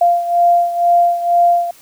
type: beating tone pair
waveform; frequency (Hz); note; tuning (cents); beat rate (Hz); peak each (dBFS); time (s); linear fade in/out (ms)
sine; 694 / 696.1; F5 / F5; -11 / -6; 2.1; -11 / -16; 0.01-1.71; 5
effects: white hiss -45 dBFS RMS until 1.81 s